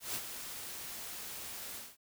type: noise with ADSR envelope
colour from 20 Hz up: white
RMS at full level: -36 dBFS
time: 0-1.97 s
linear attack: 150 ms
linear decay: 56 ms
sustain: -8 dB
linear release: 210 ms
effects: none